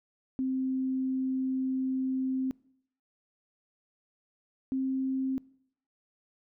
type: tone pair in turn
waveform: sine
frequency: 261.6 / 264.3 Hz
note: C4 / C4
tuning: 0 / +18 cents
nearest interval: unison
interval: 18 cents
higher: second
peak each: -27 dBFS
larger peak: neither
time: 0.39-2.51 / 4.72-5.38 s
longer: first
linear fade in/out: 0 ms
effects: noise-tail reverb RT60 0.7 s tail -24 dB re dry